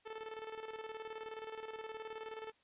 sawtooth tone with tremolo, 439.9 Hz, A4, in tune, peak -38 dBFS, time 0.05-2.52 s, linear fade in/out 20 ms, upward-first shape square, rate 19 Hz, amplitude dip 60%, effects white hiss -72 dBFS RMS until 2.63 s + resampled to 8000 Hz

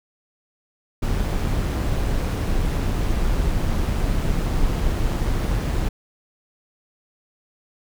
brown noise with amplitude modulation, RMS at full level -20 dBFS, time 1.02-5.89 s, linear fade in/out 10 ms, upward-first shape sine, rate 142 Hz, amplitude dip 25%, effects none

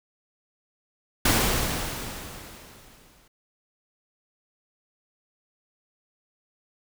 pink noise with exponential decay, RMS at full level -19 dBFS, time 1.25-3.28 s, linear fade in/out 5 ms, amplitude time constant 440 ms, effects none

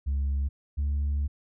sine tone pair in turn, 69.3 / 71.78 Hz, C#2 / D2, 0 / -39 cents, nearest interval minor second, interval 61 cents, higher second, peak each -22 dBFS, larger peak neither, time 0.06-0.49 / 0.77-1.28 s, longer second, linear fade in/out 20 ms, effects tanh soft clip ceiling -23 dBFS

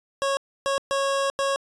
25% pulse tone bursts at uneven times, 550 Hz, C#5, 14 cents flat, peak -18 dBFS, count 4, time 0.22-0.37 / 0.66-0.78 / 0.91-1.3 / 1.39-1.56 s, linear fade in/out 0 ms, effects resampled to 24000 Hz

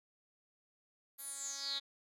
10% pulse tone with band-pass filter sweep, 277.2 Hz, C#4, in tune, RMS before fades -42 dBFS, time 1.18-1.8 s, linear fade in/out 20 ms, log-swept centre 12000 to 3600 Hz, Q 8, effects none

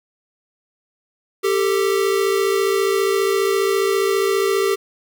square tone pair together, 392 / 446.8 Hz, G4 / A4, 0 / +27 cents, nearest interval major second, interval 227 cents, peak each -18 / -22 dBFS, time 1.43-4.76 s, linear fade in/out 20 ms, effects 9-bit

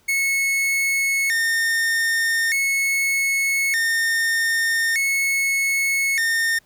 45% pulse tone with vibrato, 2000 Hz, B6, 21 cents sharp, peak -18 dBFS, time 0.08-6.59 s, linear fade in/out 10 ms, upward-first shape square, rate 0.41 Hz, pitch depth 160 cents each way, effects pink hiss -59 dBFS RMS until 6.65 s

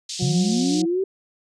white band-pass noise, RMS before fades -31 dBFS, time 0.09-0.82 s, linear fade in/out 5 ms, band 3600 to 6400 Hz, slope 24 dB/octave
harmonic tone, 180.1 Hz, F#3, 46 cents flat, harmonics 1 / 2 / 3 / 4, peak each -25 / -29 / -43 / -37 dBFS, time 0.19-0.86 s, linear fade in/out 20 ms
sine linear sweep, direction up, 124.8 to 392 Hz, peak -19 dBFS, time 0.22-1.04 s, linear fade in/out 5 ms
effects resampled to 22050 Hz

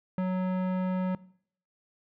sine tone with tanh clipping, 185 Hz, F#3, in tune, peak -28 dBFS, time 0.18-1.15 s, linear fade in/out 2 ms, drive 17 dB, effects noise-tail reverb RT60 0.6 s tail -20 dB re dry

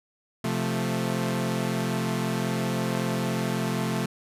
sawtooth chord, F major, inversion second, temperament equal, 130.81 / 174.61 / 220 Hz, C3 / F3 / A3, 0 / 0 / 0 cents, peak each -26 / -26 / -25 dBFS, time 0.44-4.06 s, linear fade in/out 5 ms, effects resampled to 32000 Hz

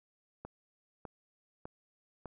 click train, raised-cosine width 1 ms, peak -29 dBFS, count 4, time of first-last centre 0.45-2.257 s, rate 1.66 Hz, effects none

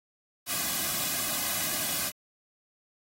white noise with comb filter, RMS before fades -30 dBFS, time 0.46-2.12 s, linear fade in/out 50 ms, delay 2.2 ms, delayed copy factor -0.75, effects AAC 48 kbps

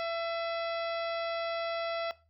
harmonic tone with a mistuned harmonic, 670 Hz, E5, 28 cents sharp, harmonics 1 / 2 / 3 / 4 / 5 / 6 / 7 / 8, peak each -33 / -39 / -43 / -45 / -47 / -49 / -50 / -51 dBFS, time 0-2.11 s, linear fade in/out 0 ms, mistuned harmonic 4, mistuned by -62 cents, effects noise-tail reverb RT60 0.3 s tail -18 dB re dry + added 79 Hz sine -66 dBFS peak until 2.29 s

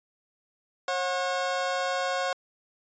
25% pulse tone pair together, 541.2 / 728 Hz, C#5 / F#5, -42 / -28 cents, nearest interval perfect fourth, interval 514 cents, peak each -25 / -26 dBFS, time 0.88-2.33 s, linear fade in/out 2 ms, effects resampled to 16000 Hz

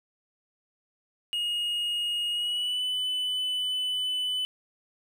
triangle tone with pitch glide, 2870 to 3001 Hz, F7 to F#7, +47 to +24 cents, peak -25 dBFS, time 1.33-4.45 s, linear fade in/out 0 ms, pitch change +77 cents, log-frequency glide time 2.31-2.85 s, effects none

